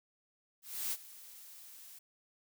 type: noise with ADSR envelope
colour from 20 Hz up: blue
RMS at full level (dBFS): -35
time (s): 0.62-1.99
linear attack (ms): 300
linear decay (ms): 45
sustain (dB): -18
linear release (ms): 9
effects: none